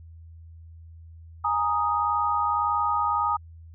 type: chord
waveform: sine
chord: Ab suspended second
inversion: none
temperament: equal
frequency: 830.6 / 932.3 / 1244.5 Hz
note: Ab5 / Bb5 / Eb6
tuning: 0 / 0 / 0 cents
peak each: -28 / -27 / -24 dBFS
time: 1.44-3.37 s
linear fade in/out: 10 ms
effects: added 82 Hz sine -43 dBFS peak until 3.74 s